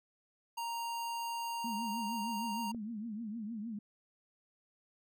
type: tone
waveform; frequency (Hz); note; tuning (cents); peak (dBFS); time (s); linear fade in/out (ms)
square; 932.3; A#5; 0; -37; 0.57-2.72; 10
type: tone with vibrato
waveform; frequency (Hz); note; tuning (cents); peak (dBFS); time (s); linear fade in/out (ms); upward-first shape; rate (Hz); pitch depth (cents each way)
sine; 220; A3; 0; -38; 1.64-3.79; 5; triangle; 6.5; 160
type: click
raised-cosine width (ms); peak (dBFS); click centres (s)
2; -35; 2.747
effects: none